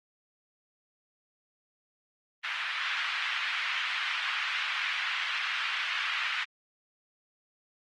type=band-pass noise; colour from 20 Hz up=white; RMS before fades=-32 dBFS; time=2.43-6.45 s; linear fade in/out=20 ms; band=1200 to 3000 Hz; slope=24 dB/octave; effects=Opus 24 kbps